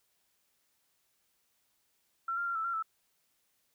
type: tone with pitch steps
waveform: sine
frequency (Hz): 1353 / 1393 / 1379 / 1317 / 1374 / 1315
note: E6 / F6 / F6 / E6 / F6 / E6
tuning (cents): +45 / -5 / -22 / -2 / -29 / -5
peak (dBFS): -31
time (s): 2.28-2.826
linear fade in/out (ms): 5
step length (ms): 91
effects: white hiss -75 dBFS RMS until 3.74 s